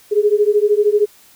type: beating tone pair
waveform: sine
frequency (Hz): 410.1 / 423.1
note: G#4 / G#4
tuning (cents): -22 / +32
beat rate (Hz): 13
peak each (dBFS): -14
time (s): 0.11-1.06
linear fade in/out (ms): 20
effects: white hiss -48 dBFS RMS until 1.35 s